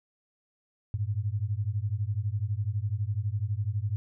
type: beating tone pair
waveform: sine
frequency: 98 / 110 Hz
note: G2 / A2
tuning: 0 / 0 cents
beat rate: 12 Hz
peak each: -30 dBFS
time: 0.94-3.96 s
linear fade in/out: 0 ms
effects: none